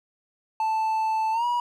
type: tone with pitch glide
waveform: triangle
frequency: 880 to 965.2 Hz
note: A5 to B5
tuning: 0 to -40 cents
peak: -20 dBFS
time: 0.6-1.6 s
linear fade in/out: 2 ms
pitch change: +160 cents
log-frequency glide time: 1.32-1.45 s
effects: none